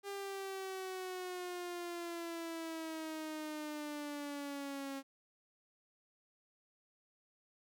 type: exponential sweep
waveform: sawtooth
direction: down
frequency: 401.1 to 271.6 Hz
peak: -37 dBFS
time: 0.03-5.03 s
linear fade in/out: 50 ms
effects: none